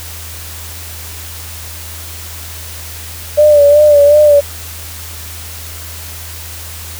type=tone with vibrato; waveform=sine; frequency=587.3 Hz; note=D5; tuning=in tune; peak=-3 dBFS; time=3.37-4.41 s; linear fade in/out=20 ms; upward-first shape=sine; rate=2.7 Hz; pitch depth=46 cents each way; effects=added 82 Hz sine -29 dBFS peak until 6.99 s + white hiss -29 dBFS RMS until 6.99 s